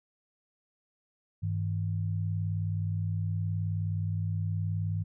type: tone pair together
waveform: sine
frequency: 99.75 / 158.9 Hz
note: G2 / D#3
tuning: +31 / +37 cents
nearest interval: minor sixth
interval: 806 cents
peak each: -29 / -34 dBFS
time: 1.42-5.04 s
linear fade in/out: 20 ms
effects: none